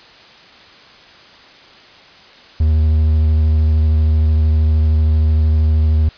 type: tone with vibrato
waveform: triangle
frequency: 77.78 Hz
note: D#2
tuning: in tune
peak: -8 dBFS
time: 2.6-6.09 s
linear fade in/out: 5 ms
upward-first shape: square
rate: 13 Hz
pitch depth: 14 cents each way
effects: white hiss -42 dBFS RMS until 6.17 s + resampled to 11025 Hz